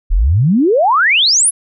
sine exponential sweep, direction up, 34.65 to 11175 Hz, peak -8 dBFS, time 0.1-1.51 s, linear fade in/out 20 ms, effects none

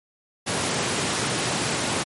pink high-pass noise, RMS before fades -25 dBFS, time 0.46-2.04 s, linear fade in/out 20 ms, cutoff 110 Hz, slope 24 dB/octave, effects MP3 48 kbps

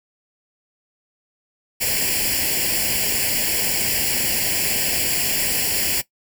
white noise with comb filter, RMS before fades -21 dBFS, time 1.8-6.02 s, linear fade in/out 20 ms, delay 0.4 ms, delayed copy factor +0.85, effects noise-tail reverb RT60 0.1 s tail -18 dB re dry

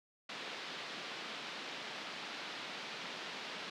white band-pass noise, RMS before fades -45 dBFS, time 0.29-3.7 s, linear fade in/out 5 ms, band 170 to 4100 Hz, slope 24 dB/octave, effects none

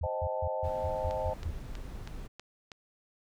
sine tone bursts, 82.41 Hz, E2, in tune, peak -31 dBFS, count 8, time 0.01-1.508 s, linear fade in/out 5 ms, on 56 ms, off 150 ms
sine chord, A half-diminished seventh, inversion first, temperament equal, 523.3 / 622.3 / 784 / 880 Hz, C5 / Eb5 / G5 / A5, 0 / 0 / 0 / 0 cents, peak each -35 / -35 / -41 / -37 dBFS, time 0.03-1.34 s, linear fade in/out 10 ms
brown noise, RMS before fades -41 dBFS, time 0.63-2.28 s, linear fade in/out 20 ms
click train, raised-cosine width 0.2 ms, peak -27 dBFS, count 6, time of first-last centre 1.11-2.718 s, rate 3.11 Hz
effects none

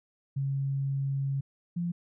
sine tone pair in turn, 137.3 / 172.99 Hz, C#3 / F3, -16 / -16 cents, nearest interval major third, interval 400 cents, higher second, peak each -27 / -28 dBFS, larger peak first, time 0.36-1.41 / 1.76-1.92 s, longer first, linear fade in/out 10 ms, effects none

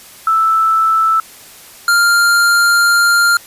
sine / square tone pair in turn, 1318.5 / 1397 Hz, E6 / F6, 0 / 0 cents, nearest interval minor second, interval 100 cents, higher second, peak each -9 dBFS, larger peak neither, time 0.27-1.2 / 1.88-3.37 s, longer second, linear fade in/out 2 ms, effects white hiss -38 dBFS RMS until 3.46 s + resampled to 32000 Hz

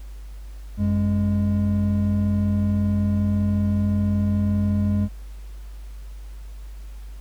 triangle tone pair together, 91.78 / 205.7 Hz, F#2 / G#3, -14 / -16 cents, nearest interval octave + major second, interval 1398 cents, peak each -19 dBFS, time 0.77-5.09 s, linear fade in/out 50 ms, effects added 50 Hz sine -34 dBFS peak until 7.2 s + pink hiss -54 dBFS RMS until 7.2 s

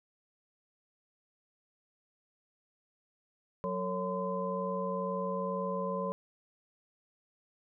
sine tone cluster, 184.2 / 451.9 / 554 / 1024 Hz, F#3 / A4 / C#5 / C6, -7 / +46 / -1 / -38 cents, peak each -37 / -38 / -36 / -37 dBFS, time 3.64-6.12 s, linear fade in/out 0 ms, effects none

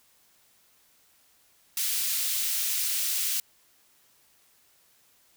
white high-pass noise, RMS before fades -28 dBFS, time 1.77-3.4 s, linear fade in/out 2 ms, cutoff 2700 Hz, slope 12 dB/octave, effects white hiss -63 dBFS RMS until 5.36 s

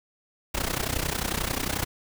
pink noise with amplitude modulation, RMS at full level -25 dBFS, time 0.54-1.85 s, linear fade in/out 10 ms, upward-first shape sine, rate 31.2 Hz, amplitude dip 85%, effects none

